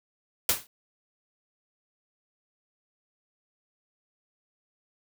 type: noise with exponential decay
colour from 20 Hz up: white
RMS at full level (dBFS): -19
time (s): 0.49-0.67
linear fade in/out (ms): 2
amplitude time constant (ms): 37
effects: none